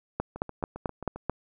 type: two click trains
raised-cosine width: 1 ms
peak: -24 / -13 dBFS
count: 7 / 6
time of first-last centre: 0.36-1.16 / 0.2-1.296 s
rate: 7.5 / 4.56 Hz
effects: none